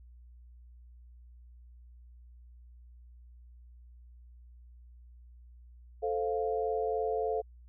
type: chord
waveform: sine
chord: F major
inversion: first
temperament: equal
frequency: 440 / 523.3 / 698.5 Hz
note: A4 / C5 / F5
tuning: 0 / 0 / 0 cents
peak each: -31 / -36 / -34 dBFS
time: 6.02-7.42 s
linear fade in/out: 20 ms
effects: added 60 Hz sine -51 dBFS peak until 7.68 s